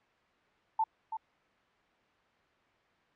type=tone with echo; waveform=sine; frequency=886 Hz; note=A5; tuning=12 cents sharp; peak=-25 dBFS; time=0.79-0.84 s; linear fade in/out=5 ms; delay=330 ms; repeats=1; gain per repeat=-9 dB; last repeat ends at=1.17 s; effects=white hiss -67 dBFS RMS until 3.15 s + low-pass 2000 Hz 12 dB/octave